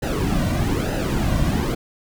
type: noise with flanger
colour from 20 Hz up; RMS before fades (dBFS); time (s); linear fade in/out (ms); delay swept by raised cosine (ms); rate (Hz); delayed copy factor
brown; -21; 0.02-1.75; 10; 0.88 to 2.38; 1.1; -0.75
effects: none